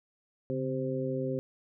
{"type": "harmonic tone with a mistuned harmonic", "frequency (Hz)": 130.6, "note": "C3", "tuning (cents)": -3, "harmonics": [1, 2, 3, 4], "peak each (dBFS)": [-35, -35, -35, -35], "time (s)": [0.5, 1.39], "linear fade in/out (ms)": 0, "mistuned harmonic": 1, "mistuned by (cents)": 92, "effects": []}